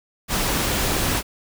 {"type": "noise", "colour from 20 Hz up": "pink", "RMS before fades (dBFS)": -22, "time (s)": [0.28, 1.23], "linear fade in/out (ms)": 50, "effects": []}